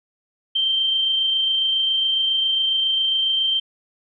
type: tone with amplitude modulation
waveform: sine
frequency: 3136 Hz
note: G7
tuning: in tune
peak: -16 dBFS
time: 0.55-3.6 s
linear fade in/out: 10 ms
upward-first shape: sine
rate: 27.3 Hz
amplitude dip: 25%
effects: none